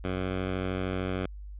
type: tone with pitch glide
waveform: 10% pulse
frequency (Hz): 92.5 to 93.2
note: F#2 to F#2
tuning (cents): 0 to +13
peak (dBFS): -21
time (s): 0.04-1.26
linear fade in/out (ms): 5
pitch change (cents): +13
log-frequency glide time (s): 0.16-0.24
effects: added 50 Hz sine -39 dBFS peak until 1.59 s + resampled to 8000 Hz